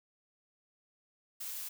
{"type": "noise", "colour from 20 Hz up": "blue", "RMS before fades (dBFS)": -41, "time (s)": [1.4, 1.69], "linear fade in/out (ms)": 10, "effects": []}